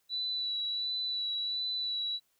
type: tone with vibrato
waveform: sine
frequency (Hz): 3951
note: B7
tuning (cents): 0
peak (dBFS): -31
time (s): 0.09-2.2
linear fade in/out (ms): 50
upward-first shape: sine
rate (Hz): 1.4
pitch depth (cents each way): 20
effects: white hiss -74 dBFS RMS until 2.39 s